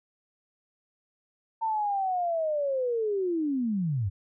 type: linear sweep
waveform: sine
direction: down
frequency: 907 to 87.31 Hz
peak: -25 dBFS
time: 1.61-4.1 s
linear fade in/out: 20 ms
effects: none